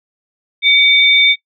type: tone pair together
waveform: sine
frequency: 2264 / 3594 Hz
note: C#7 / A7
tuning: +36 / +36 cents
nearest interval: minor sixth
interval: 800 cents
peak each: -10 dBFS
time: 0.62-1.36 s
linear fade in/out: 50 ms
effects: noise-tail reverb RT60 0.1 s tail -18 dB re dry